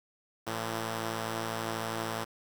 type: tone pair together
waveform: 5% pulse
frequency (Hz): 112.26 / 170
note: A2 / F3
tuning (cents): +35 / -46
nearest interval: perfect fifth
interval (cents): 719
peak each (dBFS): -22 / -28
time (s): 0.46-2.25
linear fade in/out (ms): 20
effects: 9-bit